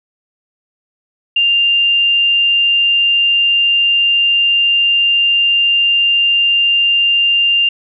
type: tone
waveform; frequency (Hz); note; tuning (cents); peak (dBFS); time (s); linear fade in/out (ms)
sine; 2794; F7; 0; -9; 1.36-7.69; 5
effects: none